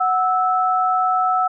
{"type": "tone pair together", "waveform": "sine", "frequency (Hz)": [740, 1311.3], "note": ["F#5", "E6"], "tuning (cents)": [0, -9], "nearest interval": "minor seventh", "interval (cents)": 991, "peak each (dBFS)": -18, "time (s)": [0, 1.48], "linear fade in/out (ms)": 10, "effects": []}